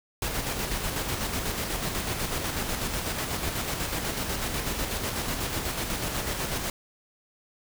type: noise with tremolo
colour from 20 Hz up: pink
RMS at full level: -29 dBFS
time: 0.22-6.7 s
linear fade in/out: 2 ms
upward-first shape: square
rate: 8.1 Hz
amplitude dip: 35%
effects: none